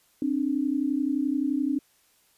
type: tone pair together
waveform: sine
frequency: 266.1 / 297.7 Hz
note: C4 / D4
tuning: +29 / +24 cents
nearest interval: major second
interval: 195 cents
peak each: -26 dBFS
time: 0.22-1.79 s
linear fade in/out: 2 ms
effects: white hiss -64 dBFS RMS until 2.37 s + resampled to 32000 Hz